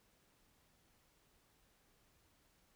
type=silence; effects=pink hiss -73 dBFS RMS until 2.75 s